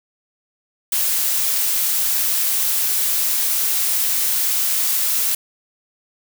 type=noise; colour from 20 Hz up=blue; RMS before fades=-19 dBFS; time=0.92-5.35 s; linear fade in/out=5 ms; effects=none